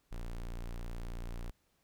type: tone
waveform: square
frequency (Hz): 29.23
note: A#0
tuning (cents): +6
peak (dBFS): -39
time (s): 0.11-1.51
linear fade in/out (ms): 10
effects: pink hiss -75 dBFS RMS until 1.83 s